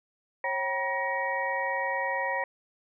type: tone cluster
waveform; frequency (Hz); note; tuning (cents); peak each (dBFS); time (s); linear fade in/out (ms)
sine; 544 / 770 / 959 / 1888 / 2265; C#5 / G5 / A#5 / A#6 / C#7; -33 / -31 / +49 / +22 / +37; -33 / -36 / -32 / -31 / -39; 0.44-2.44; 2
effects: none